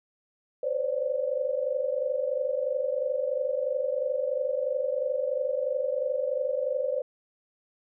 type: tone cluster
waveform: sine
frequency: 511 / 534 / 585 Hz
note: C5 / C5 / D5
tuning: -41 / +35 / -7 cents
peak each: -30 dBFS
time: 0.63-7.02 s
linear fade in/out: 5 ms
effects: none